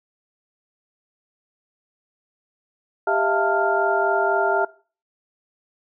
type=tone cluster; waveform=sine; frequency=396.1 / 647 / 691 / 891 / 1397 Hz; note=G4 / E5 / F5 / A5 / F6; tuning=+18 / -32 / -19 / +22 / 0 cents; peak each=-24 dBFS; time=3.07-4.65 s; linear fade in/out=5 ms; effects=noise-tail reverb RT60 0.4 s tail -21 dB re dry